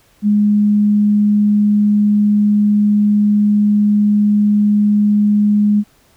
sine tone, 207.7 Hz, G#3, in tune, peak -9 dBFS, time 0.22-5.84 s, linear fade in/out 50 ms, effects pink hiss -53 dBFS RMS until 6.16 s

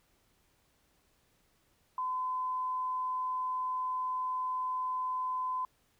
sine tone, 1018 Hz, C6, 48 cents flat, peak -31 dBFS, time 1.98-5.65 s, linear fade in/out 2 ms, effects pink hiss -71 dBFS RMS until 5.99 s

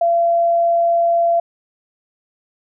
sine tone, 681 Hz, F5, 44 cents flat, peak -12 dBFS, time 0.01-1.4 s, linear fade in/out 5 ms, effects none

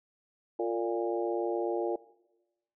harmonic tone with a mistuned harmonic, 116.6 Hz, A#2, 1 cent sharp, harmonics 3 / 4 / 5 / 6 / 7, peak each -31 / -33 / -36 / -40 / -39 dBFS, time 0.59-1.96 s, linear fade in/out 5 ms, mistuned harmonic 4, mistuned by -35 cents, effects noise-tail reverb RT60 1.0 s tail -20 dB re dry

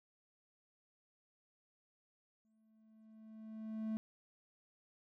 triangle tone with exponential growth, 219.2 Hz, A3, 6 cents flat, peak -33 dBFS, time 2.45-3.97 s, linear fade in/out 0 ms, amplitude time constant 330 ms, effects none

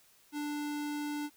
square tone, 294.5 Hz, D4, 5 cents sharp, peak -35 dBFS, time 0.32-1.3 s, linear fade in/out 50 ms, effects white hiss -64 dBFS RMS until 1.36 s

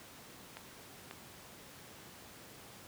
clicks, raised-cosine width 0.3 ms, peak -28 dBFS, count 2, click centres 0.57 / 1.111 s, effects pink hiss -53 dBFS RMS until 2.87 s + high-pass 100 Hz 12 dB/octave

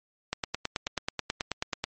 click train, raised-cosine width 0.2 ms, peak -11 dBFS, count 15, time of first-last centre 0.33-1.84 s, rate 9.27 Hz, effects MP3 32 kbps

